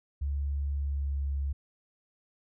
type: tone with pitch glide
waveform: sine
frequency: 70.7 to 69.69 Hz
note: C#2 to C#2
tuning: +35 to +10 cents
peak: -28 dBFS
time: 0.21-1.53 s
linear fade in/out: 10 ms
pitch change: -25 cents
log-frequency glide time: 0.74-1.22 s
effects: none